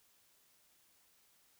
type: silence
effects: white hiss -70 dBFS RMS until 1.59 s